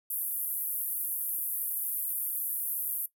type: band-pass noise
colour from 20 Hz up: pink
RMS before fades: -33 dBFS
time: 0.1-3.06 s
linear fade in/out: 5 ms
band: 11000 to 15000 Hz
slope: 48 dB/octave
effects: noise-tail reverb RT60 0.1 s tail -17 dB re dry